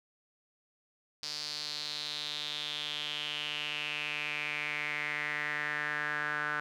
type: tone with band-pass filter sweep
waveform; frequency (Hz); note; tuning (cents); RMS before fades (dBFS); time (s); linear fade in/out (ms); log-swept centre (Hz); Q
sawtooth; 149.2; D3; +28; -36; 1.23-6.6; 0; 4800 to 1500; 5.4
effects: none